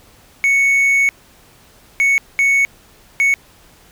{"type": "tone bursts at uneven times", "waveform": "triangle", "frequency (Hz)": 2217, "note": "C#7", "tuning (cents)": 0, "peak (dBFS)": -9, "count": 4, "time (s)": [[0.44, 1.09], [2, 2.18], [2.39, 2.65], [3.2, 3.34]], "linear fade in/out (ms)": 0, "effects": ["pink hiss -48 dBFS RMS until 3.91 s"]}